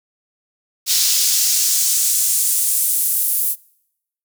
pink noise with high-pass filter sweep, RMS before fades -17 dBFS, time 0.86-3.56 s, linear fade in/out 50 ms, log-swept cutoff 4700 to 12000 Hz, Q 1.4, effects noise-tail reverb RT60 0.8 s tail -25 dB re dry

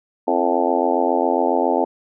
harmonic tone with a mistuned harmonic, 87.31 Hz, F2, in tune, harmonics 3 / 4 / 5 / 6 / 7 / 8 / 9 / 10, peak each -24 / -24 / -24 / -24 / -24 / -24 / -24 / -24 dBFS, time 0.27-1.85 s, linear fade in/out 10 ms, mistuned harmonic 4, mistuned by -54 cents, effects none

